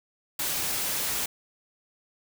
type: noise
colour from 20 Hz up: white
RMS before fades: -29 dBFS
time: 0.39-1.26 s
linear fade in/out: 5 ms
effects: none